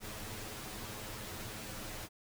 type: noise with comb filter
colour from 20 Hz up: pink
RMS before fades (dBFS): -44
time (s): 0-2.09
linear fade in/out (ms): 50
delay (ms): 9.4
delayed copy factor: +0.65
effects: none